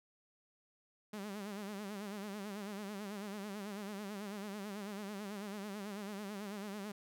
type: tone with vibrato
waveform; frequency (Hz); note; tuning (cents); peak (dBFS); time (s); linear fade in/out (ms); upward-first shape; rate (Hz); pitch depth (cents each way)
sawtooth; 203.4; G#3; -36; -38; 1.13-6.92; 5; sine; 9.1; 92
effects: none